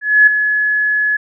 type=tone with ADSR envelope; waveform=sine; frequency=1700 Hz; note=G#6; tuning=40 cents sharp; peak=-3 dBFS; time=0.01-1.17 s; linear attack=260 ms; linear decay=7 ms; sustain=-9 dB; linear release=9 ms; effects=none